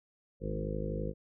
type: harmonic tone with a mistuned harmonic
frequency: 51.91 Hz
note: G#1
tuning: in tune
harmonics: 1 / 2 / 3 / 4 / 5 / 6 / 7 / 8 / 9 / 10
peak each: -38 / -43 / -39 / -42 / -48 / -46 / -44 / -47 / -41 / -42 dBFS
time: 0.4-1.14 s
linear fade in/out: 50 ms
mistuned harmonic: 4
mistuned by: +23 cents
effects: none